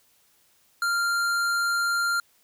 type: tone with hard clipping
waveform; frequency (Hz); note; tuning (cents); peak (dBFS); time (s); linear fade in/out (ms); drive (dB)
sine; 1392; F6; -6; -24; 0.82-2.2; 2; 15
effects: white hiss -63 dBFS RMS until 2.43 s